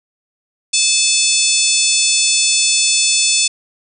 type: harmonic tone with a mistuned harmonic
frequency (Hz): 880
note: A5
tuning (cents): 0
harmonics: 3 / 4 / 5 / 6 / 7 / 8 / 9 / 10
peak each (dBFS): -20 / -20 / -20 / -20 / -20 / -20 / -20 / -20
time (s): 0.73-3.48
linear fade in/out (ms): 10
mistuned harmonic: 3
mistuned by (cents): -32
effects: none